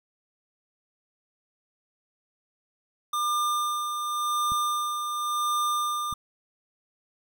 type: tone with tremolo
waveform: square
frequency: 1200 Hz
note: D6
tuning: 37 cents sharp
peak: -24 dBFS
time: 3.13-6.14 s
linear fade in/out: 5 ms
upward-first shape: sine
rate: 0.91 Hz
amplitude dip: 45%
type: clicks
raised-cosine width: 5 ms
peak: -27 dBFS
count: 2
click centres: 4.52 / 6.127 s
effects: none